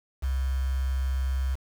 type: tone with quantisation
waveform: sine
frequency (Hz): 65.9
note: C2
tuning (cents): +13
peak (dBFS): -24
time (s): 0.22-1.56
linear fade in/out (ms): 20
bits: 7
effects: none